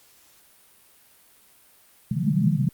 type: band-pass noise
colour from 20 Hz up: pink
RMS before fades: -22 dBFS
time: 2.11-2.69 s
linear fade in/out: 2 ms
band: 130 to 210 Hz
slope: 96 dB/octave
effects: white hiss -56 dBFS RMS until 2.73 s + Opus 48 kbps

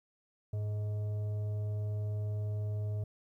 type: tone with frequency modulation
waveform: sine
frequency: 104.4 Hz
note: G#2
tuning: 10 cents sharp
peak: -31 dBFS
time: 0.53-3.04 s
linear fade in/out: 5 ms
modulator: 527 Hz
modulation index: 0.25
effects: tanh soft clip ceiling -27 dBFS + 12-bit

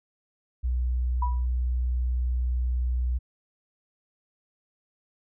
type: tone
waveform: sine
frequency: 61.74 Hz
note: B1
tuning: in tune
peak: -23 dBFS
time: 0.63-3.19 s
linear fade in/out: 20 ms
type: tone with exponential decay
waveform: sine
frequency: 979 Hz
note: B5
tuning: 15 cents flat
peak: -24 dBFS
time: 1.22-1.46 s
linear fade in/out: 5 ms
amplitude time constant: 51 ms
effects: none

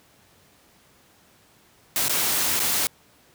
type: noise with dropouts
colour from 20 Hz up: white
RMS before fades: -23 dBFS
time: 1.96-2.87 s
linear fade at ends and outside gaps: 0 ms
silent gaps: 2.082-2.095 / 2.594-2.6 s
effects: pink hiss -57 dBFS RMS until 3.34 s + high-pass 80 Hz 12 dB/octave

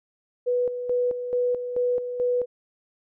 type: tone with tremolo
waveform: sine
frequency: 492.2 Hz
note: B4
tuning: 6 cents flat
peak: -20 dBFS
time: 0.46-2.46 s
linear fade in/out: 20 ms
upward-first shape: square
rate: 2.3 Hz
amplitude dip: 60%
effects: none

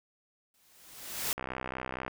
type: noise with exponential growth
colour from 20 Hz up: white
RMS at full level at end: -30 dBFS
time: 0.54-1.33 s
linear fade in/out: 2 ms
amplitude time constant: 170 ms
type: click train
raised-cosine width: 0.5 ms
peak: -20 dBFS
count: 46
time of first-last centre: 1.38-2.08 s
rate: 64.3 Hz
effects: none

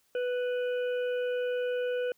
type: harmonic tone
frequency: 494.7 Hz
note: B4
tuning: 3 cents sharp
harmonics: 1 / 3 / 5 / 6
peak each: -28 / -40 / -48 / -48 dBFS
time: 0.15-2.12 s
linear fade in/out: 2 ms
effects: white hiss -70 dBFS RMS until 2.17 s

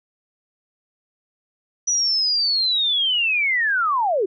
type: linear sweep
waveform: sine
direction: down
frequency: 5920 to 349.2 Hz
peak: -17 dBFS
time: 1.87-4.26 s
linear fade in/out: 10 ms
effects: none

